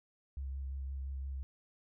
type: tone with vibrato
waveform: sine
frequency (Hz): 67.5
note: C#2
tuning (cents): -45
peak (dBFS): -37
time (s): 0.37-1.43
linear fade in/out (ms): 0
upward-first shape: sine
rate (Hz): 5.8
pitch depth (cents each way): 22
effects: none